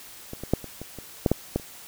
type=clicks; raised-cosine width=2 ms; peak=-21 / -20 / -6 / -24 / -22 / -24 / -6 / -6 / -10 / -30 dBFS; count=10; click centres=0.334 / 0.436 / 0.536 / 0.643 / 0.816 / 0.987 / 1.262 / 1.316 / 1.56 / 1.598 s; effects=white hiss -45 dBFS RMS until 1.87 s